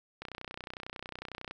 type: click train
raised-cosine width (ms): 0.3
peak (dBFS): -24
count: 41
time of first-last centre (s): 0.22-1.51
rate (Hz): 31
effects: none